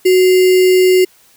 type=tone with sample-and-hold; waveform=sine; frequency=370 Hz; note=F#4; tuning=in tune; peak=-6 dBFS; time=0.05-1.05 s; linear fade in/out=10 ms; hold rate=2450 Hz; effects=white hiss -49 dBFS RMS until 1.36 s